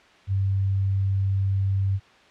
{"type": "tone", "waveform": "sine", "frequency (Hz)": 97.3, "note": "G2", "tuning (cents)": -12, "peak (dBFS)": -20, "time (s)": [0.27, 2], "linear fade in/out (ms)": 50, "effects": ["white hiss -53 dBFS RMS until 2.3 s", "low-pass 3000 Hz 12 dB/octave"]}